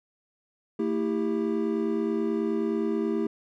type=tone cluster; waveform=triangle; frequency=224.8 / 327.9 / 397.3 Hz; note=A3 / E4 / G4; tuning=+37 / -9 / +23 cents; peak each=-27 dBFS; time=0.79-3.27 s; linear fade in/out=5 ms; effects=none